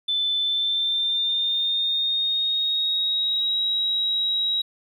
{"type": "tone with pitch glide", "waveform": "triangle", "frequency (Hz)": [3520, 3839], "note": ["A7", "B7"], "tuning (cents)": [0, -50], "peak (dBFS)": -17, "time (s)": [0.08, 4.62], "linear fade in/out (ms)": 10, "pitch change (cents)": 150, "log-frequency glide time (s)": [0.39, 3.57], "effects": ["tanh soft clip ceiling -19 dBFS"]}